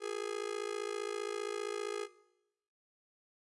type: tone with amplitude modulation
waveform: 45% pulse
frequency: 415.3 Hz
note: G#4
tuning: in tune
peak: -32 dBFS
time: 0-2.08 s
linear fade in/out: 50 ms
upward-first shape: sine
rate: 55.2 Hz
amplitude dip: 100%
effects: noise-tail reverb RT60 0.9 s tail -19 dB re dry + resampled to 24000 Hz